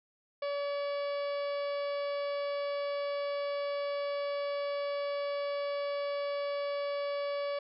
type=harmonic tone; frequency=570 Hz; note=C#5; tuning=48 cents sharp; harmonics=1 / 2 / 3 / 4 / 5 / 6 / 7 / 8 / 9; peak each=-32 / -42 / -50 / -47 / -52 / -52 / -58 / -52 / -60 dBFS; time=0.42-7.59 s; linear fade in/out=5 ms; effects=none